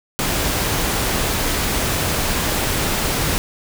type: noise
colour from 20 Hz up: pink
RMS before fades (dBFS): -20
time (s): 0.19-3.38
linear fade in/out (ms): 0
effects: none